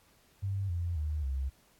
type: tone with pitch steps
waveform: sine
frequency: 98 / 86.31 / 76.01 / 66.94 Hz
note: G2 / F2 / D#2 / C2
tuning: 0 / -20 / -40 / +40 cents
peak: -30 dBFS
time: 0.42-1.5 s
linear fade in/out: 20 ms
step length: 270 ms
effects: pink hiss -65 dBFS RMS until 1.79 s + AAC 64 kbps